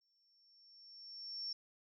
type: tone with exponential growth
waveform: sine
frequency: 5450 Hz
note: F8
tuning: 43 cents flat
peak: -38 dBFS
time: 0.01-1.53 s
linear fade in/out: 5 ms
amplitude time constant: 330 ms
effects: none